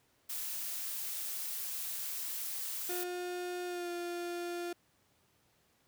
blue noise, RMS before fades -39 dBFS, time 0.29-3.04 s, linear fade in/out 10 ms
35% pulse tone with pitch glide, 357.1 to 348.5 Hz, F4 to F4, +39 to -4 cents, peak -35 dBFS, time 2.89-4.73 s, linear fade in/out 5 ms, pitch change -43 cents, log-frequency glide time 3.66-3.9 s
effects pink hiss -71 dBFS RMS until 5.87 s + high-pass 80 Hz 12 dB/octave

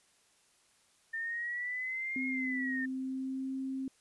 sine linear two-way sweep, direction up then down, 1800 to 2156 to 1800 Hz, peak -34 dBFS, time 1.13-2.86 s, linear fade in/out 10 ms, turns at 2.26 s
sine tone with pitch glide, 260 to 265.5 Hz, C4 to C4, -11 to +25 cents, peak -34 dBFS, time 2.16-3.88 s, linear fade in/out 2 ms, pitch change +36 cents, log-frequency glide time 2.72-3.54 s
effects white hiss -68 dBFS RMS until 4 s + resampled to 24000 Hz

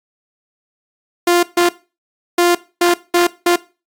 sawtooth tone bursts at uneven times, 349.2 Hz, F4, in tune, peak -6 dBFS, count 6, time 1.27-1.43 / 1.57-1.69 / 2.38-2.55 / 2.81-2.94 / 3.14-3.27 / 3.46-3.56 s, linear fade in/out 5 ms, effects noise-tail reverb RT60 0.3 s tail -18 dB re dry + AAC 64 kbps

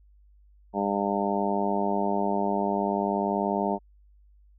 harmonic tone, 100.4 Hz, G2, 42 cents sharp, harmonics 2 / 3 / 4 / 5 / 6 / 7 / 8 / 9, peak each -29 / -34 / -31 / -39 / -32 / -31 / -35 / -31 dBFS, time 0.73-3.79 s, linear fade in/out 50 ms, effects added 50 Hz sine -54 dBFS peak until 4.58 s

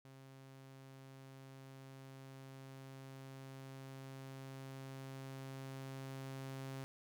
sawtooth tone with level ramp, 134.1 Hz, C3, 43 cents sharp, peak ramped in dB -52 to -40 dBFS, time 0.05-6.84 s, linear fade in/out 0 ms, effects none

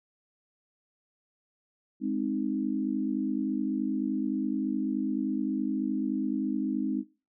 sine chord, Ab major, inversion none, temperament equal, 207.7 / 261.6 / 311.1 Hz, Ab3 / C4 / Eb4, 0 / 0 / 0 cents, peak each -32 / -30 / -32 dBFS, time 2-7.04 s, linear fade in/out 50 ms, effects noise-tail reverb RT60 0.3 s tail -18 dB re dry

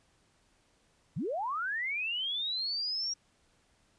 sine linear sweep, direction up, 110 to 5670 Hz, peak -31 dBFS, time 1.16-3.14 s, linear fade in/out 10 ms, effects pink hiss -69 dBFS RMS until 3.98 s + resampled to 22050 Hz

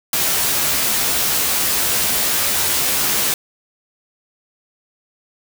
white noise with comb filter, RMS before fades -18 dBFS, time 0.13-3.34 s, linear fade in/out 2 ms, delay 14 ms, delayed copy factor +0.6, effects none

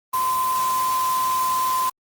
sine tone in noise, 1030 Hz, C6, 28 cents flat, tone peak -19 dBFS, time 0.13-1.9 s, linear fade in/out 10 ms, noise white, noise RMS -31 dBFS, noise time 0.13-1.9 s, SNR +9 dB, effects Opus 24 kbps

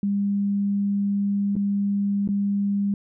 sine tone with dropouts, 200.9 Hz, G3, 43 cents sharp, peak -20 dBFS, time 0.03-2.94 s, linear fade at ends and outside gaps 2 ms, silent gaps 1.555-1.564 / 2.276-2.288 s, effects none

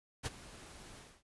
pink noise with ADSR envelope, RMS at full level -36 dBFS, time 0.23-1.23 s, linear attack 32 ms, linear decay 26 ms, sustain -17 dB, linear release 250 ms, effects resampled to 24000 Hz

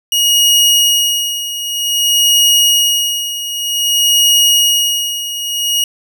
sawtooth tone with tremolo, 2882 Hz, F#7, 46 cents flat, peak -4 dBFS, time 0.12-5.84 s, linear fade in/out 2 ms, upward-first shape sine, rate 0.53 Hz, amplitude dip 75%, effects none

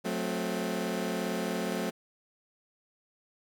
20% pulse chord, F# diminished, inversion none, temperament equal with one note detuned, 182.56 / 220 / 261.6 Hz, F#3 / A3 / C4, -23 / 0 / 0 cents, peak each -29 / -29 / -32 dBFS, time 0.04-1.91 s, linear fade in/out 20 ms, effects none

